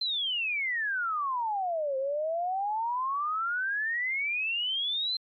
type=exponential two-way sweep; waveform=sine; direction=down then up; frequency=4155 to 523.3 to 4155 Hz; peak=-27 dBFS; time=0.01-5.17 s; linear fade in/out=5 ms; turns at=1.97 s; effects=MP3 64 kbps